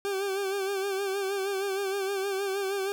40% pulse tone with vibrato, 392 Hz, G4, in tune, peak -27 dBFS, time 0.05-2.92 s, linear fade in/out 0 ms, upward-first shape sine, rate 6.4 Hz, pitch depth 53 cents each way, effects none

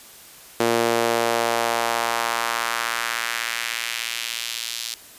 sawtooth tone with high-pass filter sweep, 116.54 Hz, A#2, in tune, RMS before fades -24 dBFS, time 0.6-4.94 s, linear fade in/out 0 ms, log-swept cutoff 370 to 4100 Hz, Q 1.4, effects white hiss -45 dBFS RMS until 5.18 s + resampled to 32000 Hz

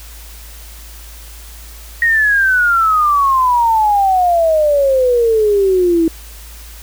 sine exponential sweep, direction down, 1887 to 322.6 Hz, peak -9 dBFS, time 2.02-6.08 s, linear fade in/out 2 ms, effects added 55 Hz sine -33 dBFS peak until 6.82 s + white hiss -38 dBFS RMS until 6.82 s

